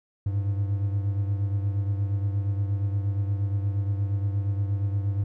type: beating tone pair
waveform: triangle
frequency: 99 / 107.5 Hz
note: G2 / A2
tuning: +18 / -40 cents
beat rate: 8.5 Hz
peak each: -22 / -30 dBFS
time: 0.26-5.24 s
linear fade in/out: 5 ms
effects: none